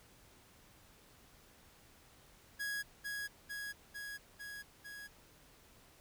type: tone with echo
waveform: 45% pulse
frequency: 1661.2 Hz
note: G#6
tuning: in tune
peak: -37 dBFS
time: 2.59-2.83 s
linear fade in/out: 20 ms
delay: 450 ms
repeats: 5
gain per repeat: -2 dB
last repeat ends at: 5.08 s
effects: pink hiss -63 dBFS RMS until 6 s